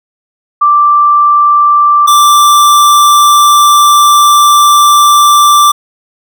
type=tone pair in turn; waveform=sine / square; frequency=1174.7 / 1174.7 Hz; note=D6 / D6; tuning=0 / 0 cents; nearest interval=unison; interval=0 cents; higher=neither; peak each=-3 dBFS; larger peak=neither; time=0.61-2.07 / 2.07-5.72 s; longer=second; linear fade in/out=10 ms; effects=none